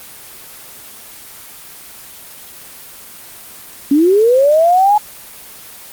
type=linear sweep; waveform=sine; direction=up; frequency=271 to 852 Hz; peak=-7 dBFS; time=3.91-4.98 s; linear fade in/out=5 ms; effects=white hiss -35 dBFS RMS until 5.92 s + Opus 24 kbps